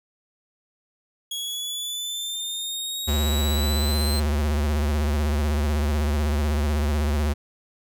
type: exponential sweep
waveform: sawtooth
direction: up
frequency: 3323 to 4123 Hz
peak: -25 dBFS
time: 1.31-4.2 s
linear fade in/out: 5 ms
type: tone with vibrato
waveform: square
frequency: 73.9 Hz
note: D2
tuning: 11 cents sharp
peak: -21 dBFS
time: 3.07-7.34 s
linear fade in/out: 20 ms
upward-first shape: sine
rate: 16 Hz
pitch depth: 89 cents each way
effects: none